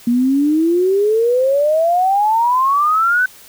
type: exponential sweep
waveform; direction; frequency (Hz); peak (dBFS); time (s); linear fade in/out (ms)
sine; up; 233.9 to 1530; -11; 0.07-3.26; 5
effects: white hiss -42 dBFS RMS until 3.48 s